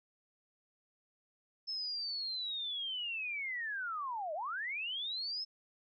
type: linear two-way sweep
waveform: sine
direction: down then up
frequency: 5274 to 587 to 5274 Hz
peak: -36 dBFS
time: 1.67-5.45 s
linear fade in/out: 20 ms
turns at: 4.34 s
effects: none